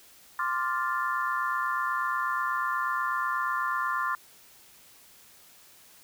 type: chord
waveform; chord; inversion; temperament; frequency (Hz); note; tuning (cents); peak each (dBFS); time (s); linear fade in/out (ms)
sine; D minor seventh; third; equal; 1046.5 / 1174.7 / 1396.9 / 1760; C6 / D6 / F6 / A6; 0 / 0 / 0 / 0; -30 / -32 / -32 / -34; 0.39-4.15; 2
effects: white hiss -55 dBFS RMS until 6.03 s